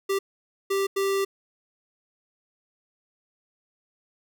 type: tone bursts at uneven times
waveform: square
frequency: 392 Hz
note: G4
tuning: in tune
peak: -23 dBFS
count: 3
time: 0.09-0.19 / 0.7-0.87 / 0.96-1.25 s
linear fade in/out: 10 ms
effects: none